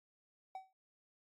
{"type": "tone with exponential decay", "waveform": "triangle", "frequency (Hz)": 760, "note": "F#5", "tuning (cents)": 46, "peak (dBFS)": -38, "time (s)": [0.55, 0.73], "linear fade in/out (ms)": 2, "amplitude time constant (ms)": 37, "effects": ["AAC 64 kbps"]}